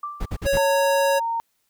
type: tone with exponential decay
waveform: sine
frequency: 1174.7 Hz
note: D6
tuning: in tune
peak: -25 dBFS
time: 0.03-0.49 s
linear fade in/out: 5 ms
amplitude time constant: 100 ms
type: noise bursts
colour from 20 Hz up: brown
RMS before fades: -26 dBFS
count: 4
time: 0.2-0.583 s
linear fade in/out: 10 ms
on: 59 ms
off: 49 ms
type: tone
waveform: square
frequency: 554.4 Hz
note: C#5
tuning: in tune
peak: -19 dBFS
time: 0.45-1.2 s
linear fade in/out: 20 ms
type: tone with pitch glide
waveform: sine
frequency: 910 to 920.6 Hz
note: A#5 to A#5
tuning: -42 to -22 cents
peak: -22 dBFS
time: 0.57-1.4 s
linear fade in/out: 0 ms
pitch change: +20 cents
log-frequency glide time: 0.7-0.76 s
effects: white hiss -70 dBFS RMS until 1.69 s